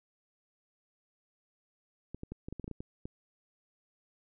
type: clicks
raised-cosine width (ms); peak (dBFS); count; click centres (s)
3; -27; 11; 2.146 / 2.234 / 2.32 / 2.485 / 2.526 / 2.597 / 2.643 / 2.679 / 2.713 / 2.805 / 3.055
effects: none